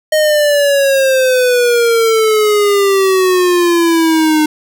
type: exponential sweep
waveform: square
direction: down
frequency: 622.3 to 304.4 Hz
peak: -9 dBFS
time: 0.12-4.46 s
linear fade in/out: 5 ms
effects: none